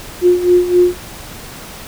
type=tone with tremolo; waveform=sine; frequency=356.5 Hz; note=F4; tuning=36 cents sharp; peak=-5 dBFS; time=0.21-0.95 s; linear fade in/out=50 ms; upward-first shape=sine; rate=3.8 Hz; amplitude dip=75%; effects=pink hiss -32 dBFS RMS until 1.87 s